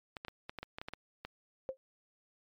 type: clicks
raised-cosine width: 0.3 ms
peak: -25 dBFS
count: 11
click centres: 0.168 / 0.249 / 0.283 / 0.495 / 0.587 / 0.63 / 0.785 / 0.815 / 0.885 / 0.936 / 1.25 s
type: tone with exponential decay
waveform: sine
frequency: 528 Hz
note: C5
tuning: 16 cents sharp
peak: -30 dBFS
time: 1.69-1.77 s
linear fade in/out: 0 ms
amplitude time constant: 16 ms
effects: MP3 96 kbps